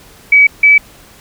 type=tone pair in turn; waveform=sine; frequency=2276 / 2296 Hz; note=C#7 / D7; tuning=+45 / -40 cents; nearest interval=unison; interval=15 cents; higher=second; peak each=-3 dBFS; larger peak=neither; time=0.32-0.47 / 0.63-0.78 s; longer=neither; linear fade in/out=5 ms; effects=pink hiss -41 dBFS RMS until 1.2 s